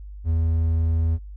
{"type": "tone", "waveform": "triangle", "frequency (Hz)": 81.6, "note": "E2", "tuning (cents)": -17, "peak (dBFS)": -16, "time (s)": [0.24, 1.19], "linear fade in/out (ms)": 50, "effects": ["added 50 Hz sine -35 dBFS peak until 1.36 s"]}